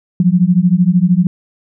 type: beating tone pair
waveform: sine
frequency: 172.5 / 185.5 Hz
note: F3 / F#3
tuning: -21 / +5 cents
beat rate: 13 Hz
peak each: -11 dBFS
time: 0.2-1.27 s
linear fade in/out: 2 ms
effects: none